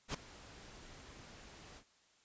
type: noise with ADSR envelope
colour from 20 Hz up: pink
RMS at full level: -37 dBFS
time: 0.08-1.84 s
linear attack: 63 ms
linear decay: 5 ms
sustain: -18 dB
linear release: 70 ms
effects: white hiss -70 dBFS RMS until 2.24 s + resampled to 16000 Hz